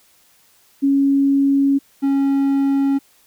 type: tone pair in turn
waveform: sine / triangle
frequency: 276.9 / 275.6 Hz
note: C#4 / C#4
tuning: -2 / -10 cents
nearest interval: unison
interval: 8 cents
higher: first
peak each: -12 dBFS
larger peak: neither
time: 0.82-1.79 / 2.02-2.99 s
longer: neither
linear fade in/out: 20 ms
effects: white hiss -55 dBFS RMS until 3.26 s